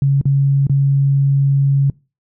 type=tone with dropouts; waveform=sine; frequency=138.59 Hz; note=C#3; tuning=in tune; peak=-10 dBFS; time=0.02-1.9 s; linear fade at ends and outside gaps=2 ms; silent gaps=0.213-0.255 / 0.669-0.696 s; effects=noise-tail reverb RT60 0.3 s tail -24 dB re dry